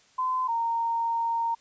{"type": "tone pair in turn", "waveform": "sine", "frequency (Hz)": [1024, 923.8], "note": ["C6", "A#5"], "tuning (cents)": [-38, -16], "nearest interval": "major second", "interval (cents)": 178, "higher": "first", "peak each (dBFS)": -24, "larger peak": "neither", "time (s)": [[0.18, 0.48], [0.48, 1.55]], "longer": "second", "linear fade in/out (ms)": 10, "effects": ["white hiss -60 dBFS RMS until 1.6 s", "resampled to 16000 Hz"]}